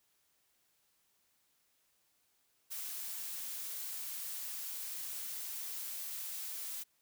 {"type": "noise", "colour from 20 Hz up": "blue", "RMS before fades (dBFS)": -42, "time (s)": [2.7, 6.84], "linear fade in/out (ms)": 20, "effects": ["white hiss -75 dBFS RMS until 7.01 s"]}